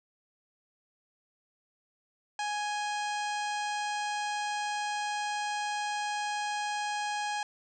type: harmonic tone with a mistuned harmonic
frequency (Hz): 833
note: G#5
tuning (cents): +5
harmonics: 1 / 2 / 3 / 4 / 5 / 6 / 7 / 8 / 9 / 10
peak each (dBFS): -32 / -38 / -42 / -44 / -46 / -48 / -49 / -50 / -51 / -52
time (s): 2.39-7.43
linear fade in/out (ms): 2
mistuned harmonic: 4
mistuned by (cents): -61
effects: none

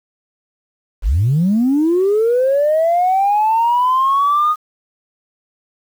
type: linear sweep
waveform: sine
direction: up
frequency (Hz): 36 to 1244.5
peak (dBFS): -10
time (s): 1.02-4.56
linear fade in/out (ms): 50
effects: tanh soft clip ceiling -8 dBFS + 7-bit

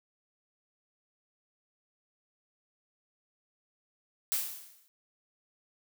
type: noise with exponential decay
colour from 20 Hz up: blue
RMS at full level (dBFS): -28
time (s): 4.32-4.88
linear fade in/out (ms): 0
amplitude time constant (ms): 120
effects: none

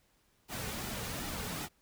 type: noise with flanger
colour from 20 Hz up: pink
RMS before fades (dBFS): -39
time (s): 0.48-1.69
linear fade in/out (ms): 50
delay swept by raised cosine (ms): 1.8 to 3.1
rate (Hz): 2.6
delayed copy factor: -0.5
effects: pink hiss -71 dBFS RMS until 1.81 s

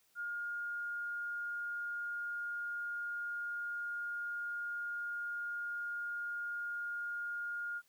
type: tone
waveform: sine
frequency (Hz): 1419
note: F6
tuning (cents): +27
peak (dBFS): -37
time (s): 0.15-7.82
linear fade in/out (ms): 50
effects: white hiss -72 dBFS RMS until 7.88 s

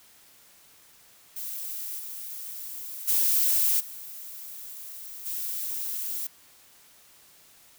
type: noise with level steps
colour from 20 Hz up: violet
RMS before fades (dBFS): -35 / -38 / -23 / -41 / -32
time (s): 1.36-6.27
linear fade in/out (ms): 5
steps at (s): 1.98 / 3.07 / 3.79 / 5.25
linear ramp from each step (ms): 20
effects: white hiss -56 dBFS RMS until 7.78 s

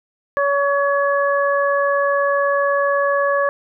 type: harmonic tone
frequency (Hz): 564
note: C#5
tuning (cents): +30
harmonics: 1 / 2 / 3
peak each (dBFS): -17 / -20 / -22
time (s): 0.37-3.49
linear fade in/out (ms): 0
effects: none

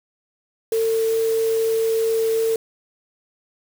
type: tone in noise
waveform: sine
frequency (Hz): 449.6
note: A4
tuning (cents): +37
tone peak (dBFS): -17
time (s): 0.72-2.56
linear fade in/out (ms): 2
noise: white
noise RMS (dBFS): -35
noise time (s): 0.72-2.56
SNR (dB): +15
effects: none

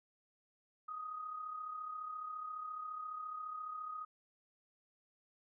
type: tone with amplitude modulation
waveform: sine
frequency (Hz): 1249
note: D#6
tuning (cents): +6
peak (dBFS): -39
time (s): 0.88-4.05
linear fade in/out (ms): 10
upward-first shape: sine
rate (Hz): 34.5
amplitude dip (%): 50
effects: none

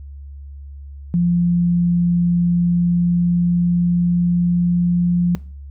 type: tone with pitch glide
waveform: sine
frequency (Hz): 173.9 to 175.21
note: F3 to F3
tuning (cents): -7 to +6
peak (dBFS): -13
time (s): 1.14-5.35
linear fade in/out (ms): 0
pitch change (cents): +13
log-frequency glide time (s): 2.39-5.07
effects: noise-tail reverb RT60 0.4 s tail -21 dB re dry + added 70 Hz sine -32 dBFS peak until 5.7 s

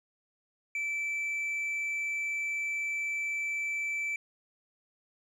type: tone with tanh clipping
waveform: sine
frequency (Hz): 2322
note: D7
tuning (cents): -20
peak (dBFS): -31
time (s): 0.75-4.16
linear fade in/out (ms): 2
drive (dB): 3
effects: none

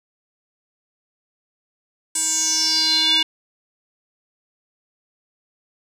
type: tone with band-pass filter sweep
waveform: square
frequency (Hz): 317.3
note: D#4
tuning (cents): +34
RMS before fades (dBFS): -19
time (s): 2.15-3.23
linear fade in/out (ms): 5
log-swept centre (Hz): 8300 to 3200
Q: 7.1
effects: none

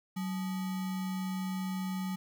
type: tone with sample-and-hold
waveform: sine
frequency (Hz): 187.3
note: F#3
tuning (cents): +21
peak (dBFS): -32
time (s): 0.16-2.16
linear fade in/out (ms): 10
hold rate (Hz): 1050
effects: none

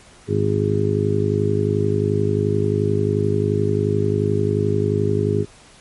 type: harmonic tone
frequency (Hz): 51.4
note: G#1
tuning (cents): -17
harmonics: 2 / 3 / 4 / 5 / 6 / 7 / 8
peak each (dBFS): -21 / -24 / -27 / -27 / -32 / -25 / -21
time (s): 0.27-5.46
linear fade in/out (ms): 50
effects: pink hiss -47 dBFS RMS until 5.8 s + MP3 48 kbps

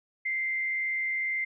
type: tone with frequency modulation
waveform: sine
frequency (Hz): 2086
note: C7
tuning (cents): -6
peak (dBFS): -27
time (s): 0.25-1.45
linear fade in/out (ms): 10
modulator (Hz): 102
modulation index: 0.39
effects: none

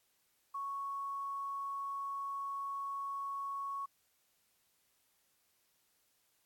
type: tone with quantisation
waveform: sine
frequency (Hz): 1108.7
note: C#6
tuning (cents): 0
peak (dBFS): -37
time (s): 0.54-3.86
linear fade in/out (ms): 10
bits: 11
effects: white hiss -75 dBFS RMS until 6.45 s + AAC 64 kbps

